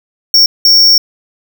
square tone bursts at uneven times, 5490 Hz, F8, 31 cents flat, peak -4 dBFS, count 2, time 0.34-0.46 / 0.65-0.98 s, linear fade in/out 2 ms, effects none

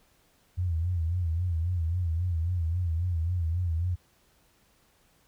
sine tone with vibrato, 85.5 Hz, F2, 36 cents flat, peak -25 dBFS, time 0.57-3.96 s, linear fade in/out 20 ms, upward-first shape sine, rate 3.7 Hz, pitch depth 110 cents each way, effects pink hiss -65 dBFS RMS until 5.27 s

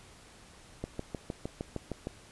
click train, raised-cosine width 2 ms, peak -21 dBFS, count 9, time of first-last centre 0.84-2.071 s, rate 6.5 Hz, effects pink hiss -55 dBFS RMS until 2.31 s + resampled to 24000 Hz

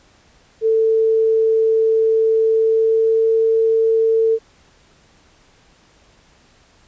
sine tone with pitch glide, 444.9 to 448.3 Hz, A4 to A4, +19 to +32 cents, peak -12 dBFS, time 0.61-4.39 s, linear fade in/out 50 ms, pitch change +13 cents, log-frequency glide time 2.53-3.33 s, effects pink hiss -53 dBFS RMS until 6.87 s + resampled to 16000 Hz

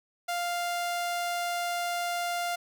sawtooth tone, 698.5 Hz, F5, in tune, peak -25 dBFS, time 0.28-2.56 s, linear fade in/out 10 ms, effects none

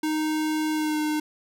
square tone with pitch glide, 310 to 304.7 Hz, D#4 to D#4, -6 to -36 cents, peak -24 dBFS, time 0.03-1.2 s, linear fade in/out 5 ms, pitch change -30 cents, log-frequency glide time 0.73-0.98 s, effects none

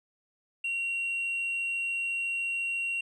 triangle tone with tanh clipping, 2747 Hz, F7, 29 cents flat, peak -29 dBFS, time 0.64-3.01 s, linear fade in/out 5 ms, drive 6 dB, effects none

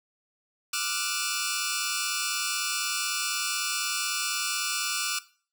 10% pulse tone cluster, 1180 / 1376 / 1466 / 2598 Hz, D6 / F6 / F#6 / E7, +8 / -26 / -16 / -26 cents, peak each -25 dBFS, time 0.73-5.19 s, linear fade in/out 5 ms, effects noise-tail reverb RT60 0.4 s tail -17 dB re dry

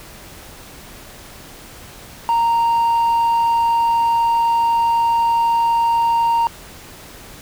sine tone with hard clipping, 928 Hz, A#5, 8 cents flat, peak -14 dBFS, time 2.29-6.47 s, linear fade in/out 0 ms, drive 2 dB, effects pink hiss -39 dBFS RMS until 7.41 s

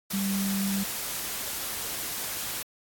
sine tone in noise, 196 Hz, G3, in tune, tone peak -26 dBFS, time 0.13-0.84 s, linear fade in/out 10 ms, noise white, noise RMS -33 dBFS, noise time 0.1-2.63 s, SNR +4 dB, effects AAC 64 kbps

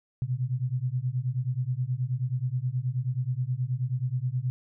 sine beating tone pair, 121.9 / 131.3 Hz, B2 / C3, -22 / +6 cents, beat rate 9.4 Hz, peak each -29 dBFS, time 0.22-4.5 s, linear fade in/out 0 ms, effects none

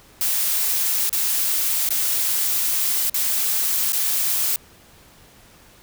blue noise with dropouts, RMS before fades -21 dBFS, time 0.21-4.56 s, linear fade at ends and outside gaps 1 ms, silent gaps 1.094-1.128 / 1.89-1.905 / 3.097-3.143 / 3.922-3.931 s, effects pink hiss -50 dBFS RMS until 5.82 s

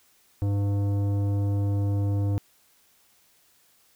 triangle tone with tanh clipping, 100.6 Hz, G2, 45 cents sharp, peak -24 dBFS, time 0.42-2.38 s, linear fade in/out 0 ms, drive 17 dB, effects white hiss -62 dBFS RMS until 3.95 s

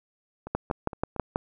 two click trains, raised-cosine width 1 ms, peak -23 / -11 dBFS, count 4 / 6, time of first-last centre 0.47-1.163 / 0.55-1.359 s, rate 4.33 / 6.18 Hz, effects none

